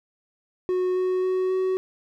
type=tone with pitch steps; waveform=triangle; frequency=366.4 / 369.2 / 371.9 / 374.7 Hz; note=F#4 / F#4 / F#4 / F#4; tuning=-17 / -4 / +9 / +22 cents; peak=-19 dBFS; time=0.69-1.77 s; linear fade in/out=0 ms; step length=270 ms; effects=none